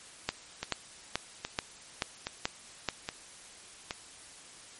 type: two click trains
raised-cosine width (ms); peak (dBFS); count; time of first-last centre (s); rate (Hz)
0.2; -16 / -11; 5 / 7; 0.63-3.909 / 0.29-2.887; 1.22 / 2.31
effects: white hiss -51 dBFS RMS until 4.79 s + MP3 48 kbps